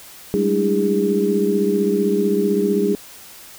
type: tone cluster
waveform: sine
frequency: 195.5 / 211.1 / 296.8 / 331.3 / 407.1 Hz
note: G3 / G#3 / D4 / E4 / G#4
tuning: -4 / +29 / +18 / +9 / -35 cents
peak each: -21 / -25 / -24 / -26 / -18 dBFS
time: 0.34-2.95 s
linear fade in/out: 0 ms
effects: white hiss -41 dBFS RMS until 3.58 s